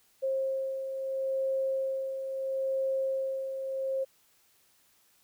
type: beating tone pair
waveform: sine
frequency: 533 / 533.75 Hz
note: C5 / C5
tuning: +32 / +34 cents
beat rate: 0.75 Hz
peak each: -38 / -29 dBFS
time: 0.22-4.05 s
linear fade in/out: 20 ms
effects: white hiss -66 dBFS RMS until 5.23 s